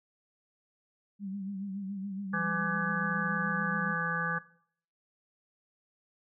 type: tone with vibrato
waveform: sine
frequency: 196 Hz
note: G3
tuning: in tune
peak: -35 dBFS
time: 1.19-3.96 s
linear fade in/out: 50 ms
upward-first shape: sine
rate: 7.1 Hz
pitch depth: 65 cents each way
type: harmonic tone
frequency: 167.9 Hz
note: E3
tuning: 32 cents sharp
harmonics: 1 / 3 / 5 / 7 / 9 / 10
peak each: -37 / -42 / -42 / -35 / -35 / -33 dBFS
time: 2.33-4.39 s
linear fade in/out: 10 ms
effects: noise-tail reverb RT60 0.6 s tail -19 dB re dry